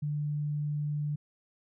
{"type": "tone", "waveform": "sine", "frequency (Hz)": 148, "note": "D3", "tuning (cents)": 14, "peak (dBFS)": -29, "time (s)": [0.02, 1.16], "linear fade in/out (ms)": 10, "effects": []}